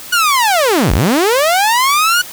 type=linear two-way sweep; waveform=sawtooth; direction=down then up; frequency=1480 to 36.71 to 1480 Hz; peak=-6 dBFS; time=0.12-2.22 s; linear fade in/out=10 ms; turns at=0.93 s; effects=white hiss -31 dBFS RMS until 2.32 s